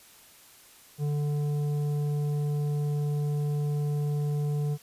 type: tone with tanh clipping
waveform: triangle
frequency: 146.83 Hz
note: D3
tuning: in tune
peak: -27 dBFS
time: 0.98-4.78 s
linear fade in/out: 50 ms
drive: 13 dB
effects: white hiss -54 dBFS RMS until 4.82 s + resampled to 32000 Hz